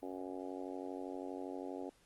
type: harmonic tone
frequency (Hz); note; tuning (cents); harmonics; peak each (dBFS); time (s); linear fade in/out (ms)
92.5; F#2; 0; 3 / 4 / 5 / 6 / 7 / 8 / 9; -45 / -47 / -49 / -51 / -52 / -53 / -54; 0.02-1.9; 10
effects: pink hiss -69 dBFS RMS until 2.05 s + Opus 32 kbps